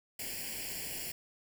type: noise with comb filter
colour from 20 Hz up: white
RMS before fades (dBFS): -40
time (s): 0.19-1.12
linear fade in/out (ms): 5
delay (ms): 0.4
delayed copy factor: +0.95
effects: none